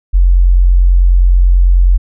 sine tone, 44.64 Hz, F1, 39 cents sharp, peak -4 dBFS, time 0.13-1.98 s, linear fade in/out 20 ms, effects none

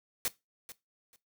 white noise with echo, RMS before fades -31 dBFS, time 0.25-0.28 s, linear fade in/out 0 ms, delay 440 ms, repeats 2, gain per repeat -15 dB, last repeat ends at 1.16 s, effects noise-tail reverb RT60 0.2 s tail -18 dB re dry

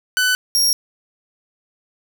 sawtooth tone pair in turn, 1500 / 5585 Hz, F#6 / F8, +23 / -1 cents, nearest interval octave + major seventh, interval 2276 cents, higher second, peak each -11 dBFS, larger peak neither, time 0.17-0.35 / 0.55-0.73 s, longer neither, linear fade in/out 0 ms, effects 8-bit

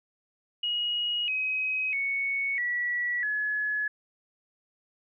sine tone with pitch steps, 2893 / 2533 / 2218 / 1942 / 1700.4 Hz, F#7 / D#7 / C#7 / B6 / G#6, -40 / +30 / 0 / -30 / +40 cents, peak -26 dBFS, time 0.63-3.88 s, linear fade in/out 5 ms, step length 650 ms, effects none

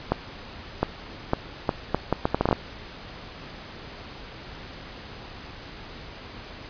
accelerating click train, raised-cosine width 1 ms, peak -6 dBFS, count 13, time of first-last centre 0.12-2.528 s, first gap 710 ms, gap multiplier 0.71, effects pink hiss -41 dBFS RMS until 6.69 s + resampled to 11025 Hz

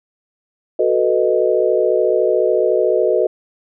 sine chord, B dominant seventh, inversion second, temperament equal, 370 / 440 / 493.9 / 622.3 Hz, F#4 / A4 / B4 / D#5, 0 / 0 / 0 / 0 cents, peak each -18 dBFS, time 0.79-3.27 s, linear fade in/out 5 ms, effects none

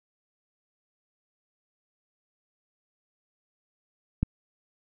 click, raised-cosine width 5 ms, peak -11 dBFS, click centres 4.23 s, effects none

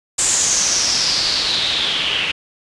white noise with low-pass filter sweep, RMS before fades -18 dBFS, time 0.18-2.32 s, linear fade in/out 10 ms, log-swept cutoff 7700 to 2800 Hz, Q 5.5, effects resampled to 24000 Hz

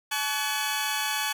15% pulse tone cluster, 858 / 1132 / 1496 / 3330 Hz, A5 / C#6 / F#6 / G#7, -44 / +36 / +19 / +4 cents, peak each -23 / -27 / -26 / -28 dBFS, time 0.11-1.33 s, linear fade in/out 10 ms, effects none

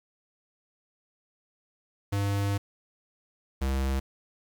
square tone pair in turn, 100.2 / 66.88 Hz, G2 / C2, +38 / +39 cents, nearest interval perfect fifth, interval 699 cents, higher first, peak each -26 dBFS, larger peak neither, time 2.12-2.58 / 3.61-4 s, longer first, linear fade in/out 10 ms, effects 9-bit

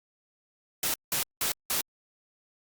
white noise bursts, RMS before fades -28 dBFS, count 4, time 0.83-1.81 s, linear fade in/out 2 ms, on 110 ms, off 180 ms, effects Opus 48 kbps

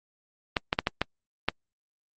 clicks, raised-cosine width 0.3 ms, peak -7 dBFS, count 6, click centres 0.568 / 0.729 / 0.789 / 0.871 / 1.016 / 1.486 s, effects Opus 32 kbps

